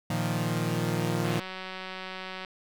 sawtooth chord, Bb suspended fourth, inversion none, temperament equal, 116.54 / 155.56 / 174.61 Hz, Bb2 / Eb3 / F3, 0 / 0 / 0 cents, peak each -27 dBFS, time 0.1-1.4 s, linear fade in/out 5 ms
click train, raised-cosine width 0.3 ms, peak -22 dBFS, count 225, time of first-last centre 1.25-2.448 s, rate 187 Hz
effects none

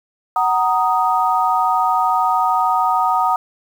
sine chord, D# minor, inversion first, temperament just, 746.7 / 933.4 / 1244.5 Hz, F#5 / A#5 / D#6, +16 / +2 / 0 cents, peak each -18 dBFS, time 0.36-3.36 s, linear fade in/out 2 ms, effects 7-bit

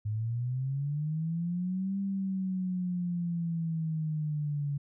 sine linear two-way sweep, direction up then down, 103.83 to 197.5 to 141.5 Hz, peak -29 dBFS, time 0.05-4.78 s, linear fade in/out 10 ms, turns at 1.99 s, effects none

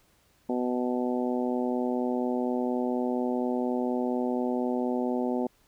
harmonic tone, 124.2 Hz, B2, 10 cents sharp, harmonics 2 / 3 / 4 / 5 / 6 / 7, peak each -28 / -32 / -34 / -36 / -38 / -39 dBFS, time 0.49-5.47 s, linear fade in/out 5 ms, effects pink hiss -65 dBFS RMS until 5.67 s

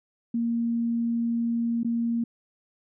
sine tone with dropouts, 233.1 Hz, A#3, in tune, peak -23 dBFS, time 0.34-2.24 s, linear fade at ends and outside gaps 5 ms, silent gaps 1.833-1.846 s, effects none

